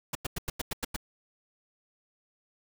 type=noise bursts; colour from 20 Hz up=pink; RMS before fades=-32 dBFS; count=8; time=0.13-0.964 s; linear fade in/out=5 ms; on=22 ms; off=94 ms; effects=none